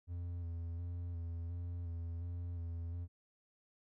triangle tone with vibrato, 85.6 Hz, F2, 34 cents flat, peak -37 dBFS, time 0.07-3.08 s, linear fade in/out 50 ms, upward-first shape square, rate 1.4 Hz, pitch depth 26 cents each way, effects none

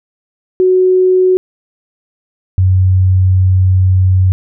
sine tone pair in turn, 370 / 93.25 Hz, F#4 / F#2, 0 / +14 cents, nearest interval 2 octaves, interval 2386 cents, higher first, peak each -6 dBFS, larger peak neither, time 0.6-1.37 / 2.58-4.32 s, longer second, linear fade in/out 0 ms, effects none

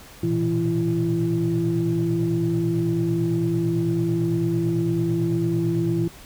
sine tone cluster, 115.9 / 124.9 / 164.8 / 337.3 Hz, A#2 / B2 / E3 / E4, -10 / +20 / 0 / +40 cents, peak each -26 / -30 / -23 / -22 dBFS, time 0.23-6.08 s, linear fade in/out 5 ms, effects tanh soft clip ceiling -12 dBFS + pink hiss -45 dBFS RMS until 6.25 s

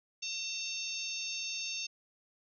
harmonic tone with a mistuned harmonic, 903 Hz, A5, 45 cents sharp, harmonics 3 / 4 / 5 / 6 / 7, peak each -40 / -43 / -45 / -42 / -42 dBFS, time 0.22-1.87 s, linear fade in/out 10 ms, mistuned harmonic 4, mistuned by +20 cents, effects none

